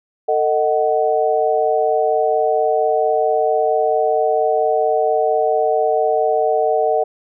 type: chord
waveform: sine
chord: D# diminished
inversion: second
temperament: just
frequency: 448 / 622.3 / 746.7 Hz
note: A4 / D#5 / F#5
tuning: +31 / 0 / +16 cents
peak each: -18 dBFS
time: 0.28-7.04 s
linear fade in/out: 10 ms
effects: none